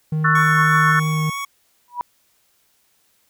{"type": "tone", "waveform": "triangle", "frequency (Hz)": 155.5, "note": "D#3", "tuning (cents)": -1, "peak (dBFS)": -16, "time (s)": [0.12, 1.3], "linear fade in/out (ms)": 5}
{"type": "chord", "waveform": "sine", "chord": "F# minor seventh", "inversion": "second", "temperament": "just", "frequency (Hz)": [1110, 1332, 1480, 1776], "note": ["C#6", "E6", "F#6", "A6"], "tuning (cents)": [2, 18, 0, 16], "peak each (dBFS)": [-20, -19, -20, -19], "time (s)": [0.24, 1], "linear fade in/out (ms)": 10}
{"type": "tone with vibrato", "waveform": "25% pulse", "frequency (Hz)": 1108.7, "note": "C#6", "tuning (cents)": 0, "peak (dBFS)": -21, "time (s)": [0.35, 1.45], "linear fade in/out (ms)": 5, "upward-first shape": "triangle", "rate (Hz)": 3.1, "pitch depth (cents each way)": 16}
{"type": "tone with exponential growth", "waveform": "sine", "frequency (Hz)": 973, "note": "B5", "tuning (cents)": -26, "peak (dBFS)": -17, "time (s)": [1.88, 2.01], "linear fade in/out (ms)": 0, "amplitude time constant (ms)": 28}
{"effects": ["white hiss -62 dBFS RMS until 3.29 s"]}